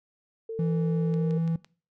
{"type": "tone with pitch glide", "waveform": "sine", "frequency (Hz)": [448.6, 462.3], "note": ["A4", "A#4"], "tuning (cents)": [34, -14], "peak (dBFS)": -31, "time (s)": [0.49, 1.38], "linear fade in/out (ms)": 5, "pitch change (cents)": 52, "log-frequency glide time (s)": [1.15, 1.25]}
{"type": "tone", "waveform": "triangle", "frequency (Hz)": 164.81, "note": "E3", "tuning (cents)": 0, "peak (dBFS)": -22, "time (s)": [0.59, 1.56], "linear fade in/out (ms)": 2}
{"type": "click train", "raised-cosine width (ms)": 0.2, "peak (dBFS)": -31, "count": 4, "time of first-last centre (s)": [1.14, 1.646], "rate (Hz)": 5.93}
{"effects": ["noise-tail reverb RT60 0.4 s tail -21 dB re dry"]}